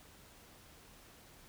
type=silence; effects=pink hiss -59 dBFS RMS until 1.48 s